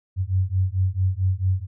sine beating tone pair, 91.7 / 96.2 Hz, F#2 / G2, -15 / -32 cents, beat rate 4.5 Hz, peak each -22 dBFS, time 0.16-1.67 s, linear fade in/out 50 ms, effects none

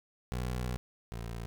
20% pulse tone pair in turn, 61.74 / 57.43 Hz, B1 / A#1, 0 / -25 cents, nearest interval minor second, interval 125 cents, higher first, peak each -28 / -33 dBFS, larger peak first, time 0.32-0.77 / 1.12-1.46 s, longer first, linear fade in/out 0 ms, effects none

